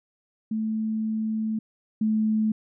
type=tone pair in turn; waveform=sine; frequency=219 / 217.1 Hz; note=A3 / A3; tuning=-8 / -23 cents; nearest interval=unison; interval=15 cents; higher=first; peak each=-24 / -20 dBFS; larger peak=second; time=0.51-1.59 / 2.01-2.52 s; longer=first; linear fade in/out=5 ms; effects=none